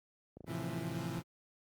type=click train; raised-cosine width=2 ms; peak=-36 dBFS; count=16; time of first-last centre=0.37-0.924 s; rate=27.1 Hz
type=chord; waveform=30% pulse; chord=F major seventh; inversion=first; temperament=equal with one note detuned; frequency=110 / 131.8 / 164.81 / 174.61 Hz; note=A2 / C3 / E3 / F3; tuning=0 / +13 / 0 / 0 cents; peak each=-42 / -40 / -38 / -41 dBFS; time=0.46-1.23 s; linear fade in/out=50 ms
effects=high-pass 60 Hz 12 dB/octave + Opus 32 kbps